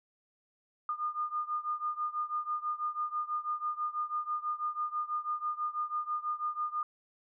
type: beating tone pair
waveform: sine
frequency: 1215 / 1221.1 Hz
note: D#6 / D#6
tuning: -42 / -33 cents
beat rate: 6.1 Hz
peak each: -34 / -36 dBFS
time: 0.89-6.83 s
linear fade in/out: 2 ms
effects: none